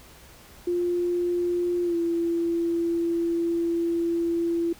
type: tone with pitch glide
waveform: sine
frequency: 351 to 337.9 Hz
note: F4 to E4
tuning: +9 to +43 cents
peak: -22 dBFS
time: 0.67-4.73 s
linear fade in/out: 5 ms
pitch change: -66 cents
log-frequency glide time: 1.84-1.96 s
effects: added 63 Hz sine -57 dBFS peak until 4.79 s + pink hiss -50 dBFS RMS until 4.79 s